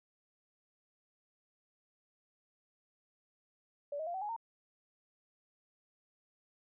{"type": "tone with pitch steps", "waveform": "sine", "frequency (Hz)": [576, 631.8, 692.9, 760, 833.6, 914.3], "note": ["D5", "D#5", "F5", "F#5", "G#5", "A#5"], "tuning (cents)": [-34, 26, -14, 46, 6, -34], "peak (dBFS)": -36, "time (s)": [3.92, 4.364], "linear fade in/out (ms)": 5, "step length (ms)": 74, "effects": []}